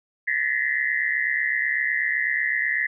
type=tone cluster; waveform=sine; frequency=1729 / 1871 / 1939 / 2050 Hz; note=A6 / A#6 / B6 / C7; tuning=-31 / +6 / -32 / -36 cents; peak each=-27 / -26 / -27 / -27 dBFS; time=0.27-2.87 s; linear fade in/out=10 ms; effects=none